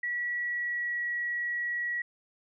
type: tone with pitch glide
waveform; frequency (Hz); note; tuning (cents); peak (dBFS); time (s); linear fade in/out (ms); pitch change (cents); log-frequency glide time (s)
sine; 1935 to 1922.7; B6 to B6; -36 to -47; -29; 0.03-2.02; 5; -11; 0.36-1.05
effects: none